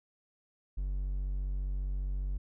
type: tone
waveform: triangle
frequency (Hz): 47.44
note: F#1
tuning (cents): +44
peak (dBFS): -29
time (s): 0.77-2.38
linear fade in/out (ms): 10
effects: none